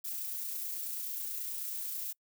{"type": "noise with amplitude modulation", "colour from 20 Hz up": "violet", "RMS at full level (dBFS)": -37, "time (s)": [0.04, 2.13], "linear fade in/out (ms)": 10, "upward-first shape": "sine", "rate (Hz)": 29.3, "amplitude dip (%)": 25, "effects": ["noise-tail reverb RT60 0.1 s tail -26 dB re dry"]}